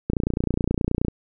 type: click train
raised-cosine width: 3 ms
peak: -9 dBFS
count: 30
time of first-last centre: 0.1-1.083 s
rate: 29.5 Hz
effects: none